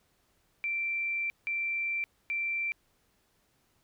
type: tone bursts at uneven times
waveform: sine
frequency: 2349 Hz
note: D7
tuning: in tune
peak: -29 dBFS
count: 3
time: 0.64-1.3 / 1.47-2.04 / 2.3-2.72 s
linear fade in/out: 0 ms
effects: pink hiss -71 dBFS RMS until 3.83 s